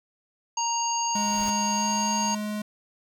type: harmonic tone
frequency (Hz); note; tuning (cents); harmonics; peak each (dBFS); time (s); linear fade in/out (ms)
934; A#5; +3; 1 / 3 / 5 / 7; -26 / -35 / -35 / -29; 0.57-2.35; 5
type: noise with exponential growth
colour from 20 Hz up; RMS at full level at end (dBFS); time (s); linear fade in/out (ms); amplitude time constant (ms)
pink; -36; 0.85-1.5; 2; 140
type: tone with pitch glide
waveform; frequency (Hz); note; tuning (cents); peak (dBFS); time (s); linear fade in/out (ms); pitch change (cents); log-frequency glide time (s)
square; 207.7 to 210.6; G#3 to G#3; 0 to +24; -29; 1.15-2.62; 5; +24; 1.74-1.89
effects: none